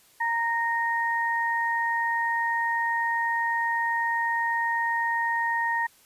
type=tone pair together; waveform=sine; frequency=928 / 1856 Hz; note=A#5 / A#6; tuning=-8 / -8 cents; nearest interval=octave; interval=1200 cents; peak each=-26 dBFS; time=0.2-5.87 s; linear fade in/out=10 ms; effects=white hiss -58 dBFS RMS until 6.05 s + resampled to 32000 Hz